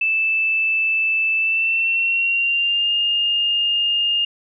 sine tone with pitch glide, 2637 to 2826 Hz, E7 to F7, 0 to +20 cents, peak -16 dBFS, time 0.01-4.25 s, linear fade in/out 5 ms, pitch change +120 cents, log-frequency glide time 1.37-2.93 s, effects none

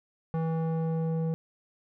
square tone with low-pass filter sweep, 162.4 Hz, E3, 26 cents flat, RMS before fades -29 dBFS, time 0.34-1.34 s, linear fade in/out 0 ms, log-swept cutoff 950 to 480 Hz, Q 1.1, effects none

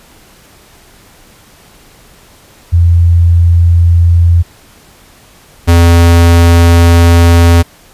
sine / square tone pair in turn, 85.4 / 85.1 Hz, F2 / F2, -38 / -44 cents, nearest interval unison, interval 6 cents, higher first, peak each -3 dBFS, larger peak neither, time 2.72-4.43 / 5.67-7.63 s, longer second, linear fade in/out 20 ms, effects pink hiss -41 dBFS RMS until 7.93 s + resampled to 32000 Hz

